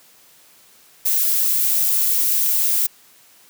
violet noise, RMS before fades -18 dBFS, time 1.05-2.87 s, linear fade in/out 10 ms, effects white hiss -51 dBFS RMS until 3.49 s + high-pass 100 Hz 12 dB/octave

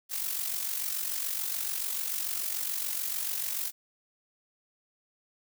blue noise with amplitude modulation, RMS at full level -30 dBFS, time 0.09-3.72 s, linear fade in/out 50 ms, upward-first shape sine, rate 46.9 Hz, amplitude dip 60%, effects none

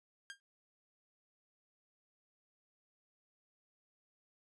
sawtooth tone with exponential decay, 1607 Hz, G6, 43 cents sharp, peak -38 dBFS, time 0.3-0.4 s, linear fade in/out 0 ms, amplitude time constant 20 ms, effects resampled to 22050 Hz

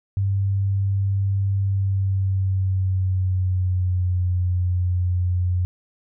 sine tone with pitch glide, 98.2 to 90.05 Hz, G2 to F#2, +4 to -46 cents, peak -18 dBFS, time 0.17-5.65 s, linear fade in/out 0 ms, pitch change -150 cents, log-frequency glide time 1.59-4.23 s, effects none

